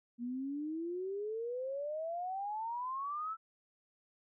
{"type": "exponential sweep", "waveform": "sine", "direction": "up", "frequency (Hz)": [234.6, 1339], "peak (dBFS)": -36, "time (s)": [0.18, 3.37], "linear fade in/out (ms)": 50, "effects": []}